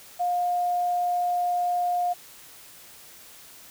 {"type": "tone", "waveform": "sine", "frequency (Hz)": 710, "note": "F5", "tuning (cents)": 28, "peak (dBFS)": -22, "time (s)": [0.19, 2.14], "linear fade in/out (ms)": 20, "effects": ["white hiss -48 dBFS RMS until 3.7 s"]}